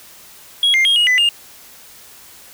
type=tone with pitch steps; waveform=sine; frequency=3312 / 2109 / 3250 / 2883 / 2001 / 2824 Hz; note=G#7 / C7 / G#7 / F#7 / B6 / F7; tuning=-5 / +13 / -38 / -46 / +22 / +19 cents; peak=-8 dBFS; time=0.63-1.29 s; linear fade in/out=2 ms; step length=110 ms; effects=tanh soft clip ceiling -10 dBFS + white hiss -42 dBFS RMS until 2.53 s